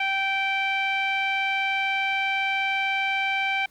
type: tone with low-pass filter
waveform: sawtooth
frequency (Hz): 779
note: G5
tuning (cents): -11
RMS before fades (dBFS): -25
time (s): 0-3.66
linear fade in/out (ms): 5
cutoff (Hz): 2600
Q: 9
effects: pink hiss -59 dBFS RMS until 3.7 s + high-pass 60 Hz 12 dB/octave